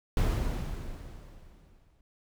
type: noise with exponential decay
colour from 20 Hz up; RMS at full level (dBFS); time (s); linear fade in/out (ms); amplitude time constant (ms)
brown; -24; 0.17-2.01; 2; 400
effects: none